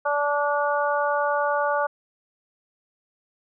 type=harmonic tone; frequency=290 Hz; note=D4; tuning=22 cents flat; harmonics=2 / 3 / 4 / 5; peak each=-24 / -26 / -27 / -28 dBFS; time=0.05-1.87 s; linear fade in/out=10 ms; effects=none